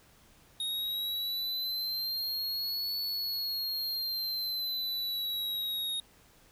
square linear two-way sweep, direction up then down, 3731 to 4435 to 3731 Hz, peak -32 dBFS, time 0.6-6 s, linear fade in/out 2 ms, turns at 2.98 s, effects pink hiss -61 dBFS RMS until 6.51 s

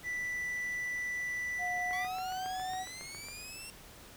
triangle tone, 1975.5 Hz, B6, in tune, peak -32 dBFS, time 0.03-2.08 s, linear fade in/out 50 ms
sine tone with pitch glide, 719 to 745.6 Hz, F#5 to F#5, -50 to +13 cents, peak -35 dBFS, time 1.58-2.86 s, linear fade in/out 50 ms, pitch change +63 cents, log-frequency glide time 1.83-2.17 s
click train, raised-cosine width 0.5 ms, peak -32 dBFS, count 11, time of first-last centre 1.91-3.286 s, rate 7.27 Hz
15% pulse linear sweep, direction up, 1106 to 2746 Hz, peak -37 dBFS, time 1.93-3.7 s, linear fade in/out 0 ms
effects pink hiss -53 dBFS RMS until 4.16 s

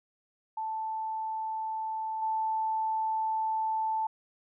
sine tone with level steps, 880 Hz, A5, in tune, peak -31 / -27 dBFS, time 0.57-4.07 s, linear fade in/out 5 ms, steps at 2.22 s, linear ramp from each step 5 ms, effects none

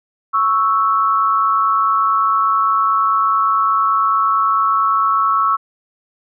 sine tone pair together, 1108.7 / 1317.6 Hz, C#6 / E6, 0 / -1 cents, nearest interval minor third, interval 299 cents, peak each -15 dBFS, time 0.33-5.57 s, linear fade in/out 20 ms, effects none

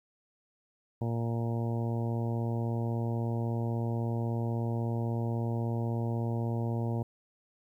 harmonic tone, 116.3 Hz, A#2, 4 cents flat, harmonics 1 / 2 / 3 / 4 / 5 / 6 / 7 / 8, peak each -30 / -36 / -40 / -42 / -44 / -46 / -47 / -48 dBFS, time 1.01-7.03 s, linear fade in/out 5 ms, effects 11-bit

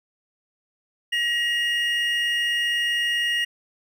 triangle tone pair together, 1902.1 / 2850 Hz, A#6 / F7, +34 / +34 cents, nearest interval perfect fifth, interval 700 cents, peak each -22 dBFS, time 1.12-3.45 s, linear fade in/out 10 ms, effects none

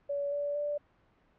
sine tone with pitch steps, 569 / 577.3 / 585.7 Hz, C#5 / D5 / D5, +45 / -30 / -5 cents, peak -30 dBFS, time 0.09-0.78 s, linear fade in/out 10 ms, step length 230 ms, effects pink hiss -67 dBFS RMS until 1.38 s + low-pass 2000 Hz 12 dB/octave

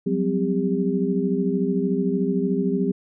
sine tone cluster, 180.6 / 194 / 257.5 / 400.7 Hz, F#3 / G3 / C4 / G4, -42 / -18 / -28 / +38 cents, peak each -25 dBFS, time 0.06-2.92 s, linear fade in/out 10 ms, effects none

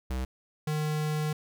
square tone pair in turn, 64.2 / 152.69 Hz, C2 / D#3, -32 / -32 cents, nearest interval octave + minor third, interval 1500 cents, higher second, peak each -30 / -28 dBFS, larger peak second, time 0.1-0.25 / 0.67-1.33 s, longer second, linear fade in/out 5 ms, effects none

